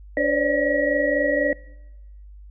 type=tone cluster; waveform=sine; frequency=290.3 / 514 / 568 / 592 / 1913 Hz; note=D4 / C5 / C#5 / D5 / A#6; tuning=-20 / -31 / +42 / +14 / +44 cents; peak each=-25 / -25 / -25 / -24 / -24 dBFS; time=0.17-1.53 s; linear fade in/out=2 ms; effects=noise-tail reverb RT60 1.0 s tail -23 dB re dry + added 50 Hz sine -40 dBFS peak until 2.5 s